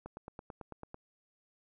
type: click train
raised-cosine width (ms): 1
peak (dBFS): -30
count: 9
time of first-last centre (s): 0.06-0.944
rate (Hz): 9.05
effects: none